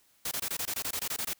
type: noise bursts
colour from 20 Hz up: white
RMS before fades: -33 dBFS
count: 13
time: 0.25-1.334 s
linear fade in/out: 5 ms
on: 64 ms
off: 21 ms
effects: white hiss -66 dBFS RMS until 1.39 s